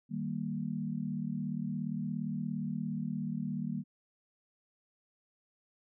sine chord, Eb major, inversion none, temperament equal, 155.56 / 196 / 233.1 Hz, Eb3 / G3 / Bb3, 0 / 0 / 0 cents, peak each -38 / -37 / -37 dBFS, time 0.09-3.84 s, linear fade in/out 50 ms, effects none

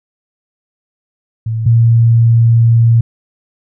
sine tone pair in turn, 112.4 / 115.76 Hz, A2 / A#2, +37 / -12 cents, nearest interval minor second, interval 51 cents, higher second, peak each -14 / -5 dBFS, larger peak second, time 1.46-1.66 / 1.66-3.01 s, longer second, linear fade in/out 5 ms, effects none

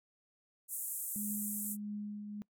white band-pass noise, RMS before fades -40 dBFS, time 0.68-1.77 s, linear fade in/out 50 ms, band 7600 to 15000 Hz, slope 48 dB/octave
sine tone with tremolo, 207.7 Hz, G#3, in tune, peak -37 dBFS, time 1.16-2.42 s, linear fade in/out 0 ms, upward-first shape triangle, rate 1.6 Hz, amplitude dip 45%
effects noise-tail reverb RT60 0.1 s tail -23 dB re dry

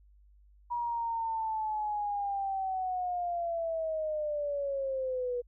sine linear sweep, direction down, 962 to 482.6 Hz, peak -30 dBFS, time 0.7-5.42 s, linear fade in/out 20 ms, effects added 50 Hz sine -57 dBFS peak until 5.47 s

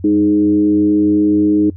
sine tone with frequency modulation, 309.4 Hz, D#4, 10 cents flat, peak -9 dBFS, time 0.04-1.7 s, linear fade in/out 5 ms, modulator 108 Hz, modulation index 0.54, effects noise-tail reverb RT60 0.1 s tail -24 dB re dry + added 90 Hz sine -29 dBFS peak until 1.76 s

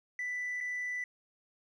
triangle tone with dropouts, 1983 Hz, B6, 7 cents sharp, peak -31 dBFS, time 0.19-1.04 s, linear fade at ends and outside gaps 2 ms, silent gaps 0.605-0.609 s, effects tanh soft clip ceiling -29 dBFS + resampled to 22050 Hz

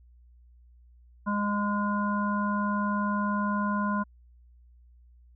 harmonic tone, 205.4 Hz, G#3, 19 cents flat, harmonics 1 / 3 / 5 / 7, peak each -27 / -38 / -30 / -35 dBFS, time 1.26-4.04 s, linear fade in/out 20 ms, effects added 60 Hz sine -53 dBFS peak until 5.35 s

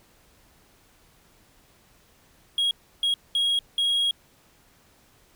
triangle tone bursts at uneven times, 3292 Hz, G#7, 16 cents flat, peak -19 dBFS, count 4, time 2.58-2.71 / 3.03-3.14 / 3.35-3.59 / 3.78-4.11 s, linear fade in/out 2 ms, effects pink hiss -59 dBFS RMS until 5.35 s

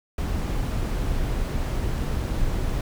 brown noise, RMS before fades -25 dBFS, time 0.18-2.81 s, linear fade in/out 2 ms, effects none

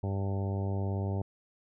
harmonic tone with a mistuned harmonic, 98 Hz, G2, in tune, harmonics 1 / 2 / 3 / 4 / 5 / 6 / 7 / 8 / 9, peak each -30 / -38 / -43 / -41 / -46 / -45 / -47 / -48 / -49 dBFS, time 0.03-1.22 s, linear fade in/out 5 ms, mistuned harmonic 9, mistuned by +15 cents, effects none

